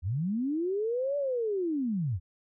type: linear two-way sweep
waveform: sine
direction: up then down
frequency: 75.9 to 582 to 75.9 Hz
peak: -27 dBFS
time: 0.02-2.2 s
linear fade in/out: 50 ms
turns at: 1.17 s
effects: none